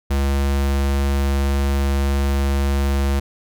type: tone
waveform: square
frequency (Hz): 69.3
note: C#2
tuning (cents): 0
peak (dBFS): -17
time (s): 0.1-3.2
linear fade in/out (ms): 10
effects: none